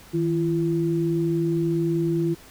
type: tone pair together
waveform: sine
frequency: 159.91 / 338.3 Hz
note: D#3 / E4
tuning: +48 / +45 cents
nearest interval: octave + minor second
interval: 1297 cents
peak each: -24 / -22 dBFS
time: 0.13-2.35 s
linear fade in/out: 20 ms
effects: pink hiss -48 dBFS RMS until 2.5 s